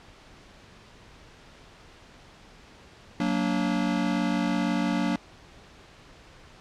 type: chord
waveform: square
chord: Gb augmented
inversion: none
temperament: just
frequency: 185 / 231.2 / 289.1 Hz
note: Gb3 / Bb3 / D4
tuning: 0 / -14 / -27 cents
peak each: -29 dBFS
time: 3.2-5.16 s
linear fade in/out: 2 ms
effects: pink hiss -51 dBFS RMS until 6.6 s + low-pass 5000 Hz 12 dB/octave